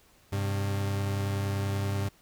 40% pulse tone pair together, 99.3 / 129.77 Hz, G2 / C3, +23 / -14 cents, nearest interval perfect fourth, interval 463 cents, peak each -27 / -37 dBFS, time 0.32-2.09 s, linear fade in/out 10 ms, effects pink hiss -61 dBFS RMS until 2.21 s

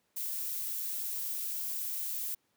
violet noise, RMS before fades -36 dBFS, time 0.16-2.35 s, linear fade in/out 10 ms, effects pink hiss -75 dBFS RMS until 2.56 s + high-pass 150 Hz 12 dB/octave

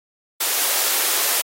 white high-pass noise, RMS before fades -20 dBFS, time 0.4-1.42 s, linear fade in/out 10 ms, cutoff 360 Hz, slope 24 dB/octave, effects AAC 48 kbps

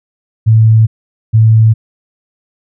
sine tone pair in turn, 111 / 111 Hz, A2 / A2, +16 / +16 cents, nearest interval unison, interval 0 cents, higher neither, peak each -3 dBFS, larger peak neither, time 0.46-0.87 / 1.33-1.74 s, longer neither, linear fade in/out 20 ms, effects none

